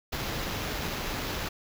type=noise with sample-and-hold; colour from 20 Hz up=pink; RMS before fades=-33 dBFS; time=0.12-1.49 s; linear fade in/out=10 ms; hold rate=8820 Hz; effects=none